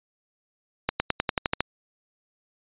accelerating click train, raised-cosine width 0.3 ms, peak -6 dBFS, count 9, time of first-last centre 0.89-1.606 s, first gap 110 ms, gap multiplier 0.94, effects resampled to 8000 Hz

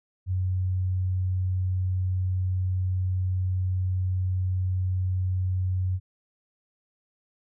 sine tone, 92.5 Hz, F#2, in tune, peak -23 dBFS, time 0.26-6 s, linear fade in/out 50 ms, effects none

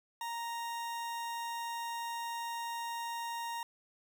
40% pulse tone, 932.3 Hz, A#5, in tune, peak -36 dBFS, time 0.21-3.63 s, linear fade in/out 2 ms, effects none

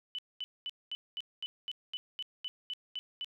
sine tone bursts, 2992 Hz, F#7, 19 cents sharp, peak -35 dBFS, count 13, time 0.15-3.245 s, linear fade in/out 0 ms, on 35 ms, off 220 ms, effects none

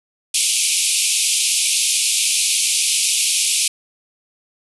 white band-pass noise, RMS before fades -18 dBFS, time 0.34-3.68 s, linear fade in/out 5 ms, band 2300 to 11000 Hz, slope 96 dB/octave, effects none

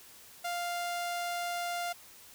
sawtooth tone, 698.5 Hz, F5, in tune, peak -29 dBFS, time 0.44-1.93 s, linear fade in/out 10 ms, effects white hiss -54 dBFS RMS until 2.34 s

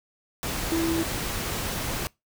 sine tone in noise, 329.3 Hz, E4, 2 cents flat, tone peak -23 dBFS, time 0.72-1.03 s, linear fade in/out 0 ms, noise pink, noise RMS -30 dBFS, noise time 0.43-2.07 s, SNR +4 dB, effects noise-tail reverb RT60 0.2 s tail -23 dB re dry

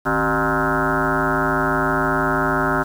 sine tone with frequency modulation, 834 Hz, G#5, 7 cents sharp, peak -16 dBFS, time 0.05-2.84 s, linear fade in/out 20 ms, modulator 113 Hz, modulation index 6.2, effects 7-bit

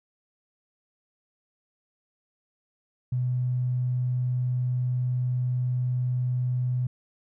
triangle tone with tanh clipping, 125.3 Hz, B2, 25 cents sharp, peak -23 dBFS, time 3.12-6.87 s, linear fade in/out 5 ms, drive 3 dB, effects none

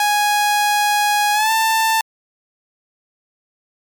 sawtooth tone with pitch glide, 830 to 889.6 Hz, G#5 to A5, -1 to +19 cents, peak -10 dBFS, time 0-2.01 s, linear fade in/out 2 ms, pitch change +120 cents, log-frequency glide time 1.33-1.51 s, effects MP3 96 kbps

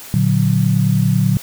sine chord, Bb augmented, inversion none, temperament equal, 116.54 / 146.83 / 185 Hz, Bb2 / D3 / F#3, 0 / 0 / 0 cents, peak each -16 dBFS, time 0.14-1.37 s, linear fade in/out 0 ms, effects white hiss -35 dBFS RMS until 1.42 s

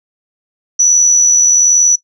sine tone with amplitude modulation, 5920 Hz, F#8, in tune, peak -3 dBFS, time 0.79-1.96 s, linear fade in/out 10 ms, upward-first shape sine, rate 81.1 Hz, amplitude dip 40%, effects noise-tail reverb RT60 0.1 s tail -19 dB re dry + tanh soft clip ceiling 0 dBFS

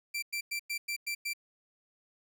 sawtooth tone bursts, 2349 Hz, D7, in tune, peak -29 dBFS, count 7, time 0.14-1.335 s, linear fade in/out 10 ms, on 85 ms, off 100 ms, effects none

